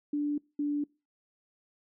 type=tone pair in turn; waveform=sine; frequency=292.7 / 291.5 Hz; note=D4 / D4; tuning=-6 / -13 cents; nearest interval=unison; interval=7 cents; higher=first; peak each=-27 dBFS; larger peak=neither; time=0.13-0.38 / 0.59-0.84 s; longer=neither; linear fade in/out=5 ms; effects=noise-tail reverb RT60 0.3 s tail -25 dB re dry